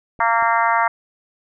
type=clicks; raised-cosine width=2 ms; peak=-27 dBFS; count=2; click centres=0.192 / 0.425 s
type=harmonic tone; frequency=230.2 Hz; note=A#3; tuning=22 cents flat; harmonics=3 / 4 / 5 / 6 / 7 / 8 / 9; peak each=-22 / -18 / -21 / -23 / -26 / -26 / -28 dBFS; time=0.2-0.88 s; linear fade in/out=5 ms
effects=none